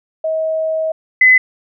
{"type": "tone pair in turn", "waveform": "sine", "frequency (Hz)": [637, 2022], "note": ["D#5", "B6"], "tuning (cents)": [41, 40], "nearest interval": "octave + minor sixth", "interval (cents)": 1999, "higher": "second", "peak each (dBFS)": [-15, -5], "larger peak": "second", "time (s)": [[0.24, 0.92], [1.21, 1.38]], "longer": "first", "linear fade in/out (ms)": 5, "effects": []}